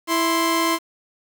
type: tone pair together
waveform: sawtooth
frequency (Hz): 330 / 1046.5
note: E4 / C6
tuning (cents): +2 / 0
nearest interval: octave + minor sixth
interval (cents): 1998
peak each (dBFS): -17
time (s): 0.07-0.79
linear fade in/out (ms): 50
effects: 7-bit